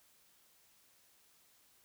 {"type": "silence", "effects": ["white hiss -68 dBFS RMS until 1.84 s"]}